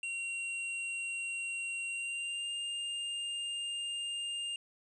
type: tone with pitch glide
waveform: square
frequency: 2750 to 2809 Hz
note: F7 to F7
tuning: -27 to +9 cents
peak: -36 dBFS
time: 0.03-4.56 s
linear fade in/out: 2 ms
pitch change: +36 cents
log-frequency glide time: 1.89-2.51 s
effects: resampled to 24000 Hz + 11-bit